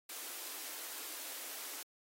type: high-pass noise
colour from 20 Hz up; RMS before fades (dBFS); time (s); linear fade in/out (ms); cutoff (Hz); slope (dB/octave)
white; -45; 0.09-1.83; 5; 260; 96
effects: AAC 48 kbps

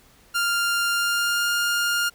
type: tone with pitch glide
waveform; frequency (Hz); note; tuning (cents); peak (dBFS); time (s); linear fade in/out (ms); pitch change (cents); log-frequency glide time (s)
sawtooth; 1396.9 to 1409.9; F6 to F6; 0 to +16; -17; 0.34-2.1; 20; +16; 0.91-1.49
effects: pink hiss -55 dBFS RMS until 2.14 s

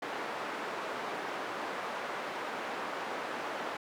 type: band-pass noise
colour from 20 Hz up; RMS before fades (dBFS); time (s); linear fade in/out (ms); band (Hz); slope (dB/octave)
white; -38; 0.02-3.77; 5; 320 to 1300; 12
effects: none

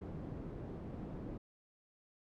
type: low-pass noise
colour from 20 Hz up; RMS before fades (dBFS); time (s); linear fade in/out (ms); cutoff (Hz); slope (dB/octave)
white; -45; 0.01-1.38; 10; 290; 12
effects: none

